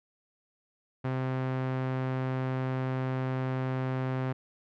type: tone with low-pass filter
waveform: sawtooth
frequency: 130.2 Hz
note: C3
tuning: 8 cents flat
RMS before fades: -31 dBFS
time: 1.04-4.33 s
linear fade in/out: 10 ms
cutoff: 1900 Hz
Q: 0.81
effects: none